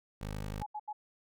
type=tone; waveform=15% pulse; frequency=51.6 Hz; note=G#1; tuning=10 cents flat; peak=-31 dBFS; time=0.21-0.63 s; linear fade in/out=5 ms
type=tone bursts; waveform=sine; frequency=845 Hz; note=G#5; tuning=30 cents sharp; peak=-36 dBFS; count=3; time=0.61-0.93 s; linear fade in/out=10 ms; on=54 ms; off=79 ms
effects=none